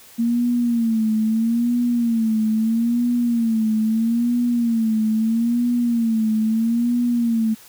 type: tone with vibrato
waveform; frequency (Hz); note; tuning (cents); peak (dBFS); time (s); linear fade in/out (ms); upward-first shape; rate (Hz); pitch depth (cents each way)
sine; 229.5; A#3; -27; -16; 0.18-7.55; 20; sine; 0.77; 92
effects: white hiss -46 dBFS RMS until 7.68 s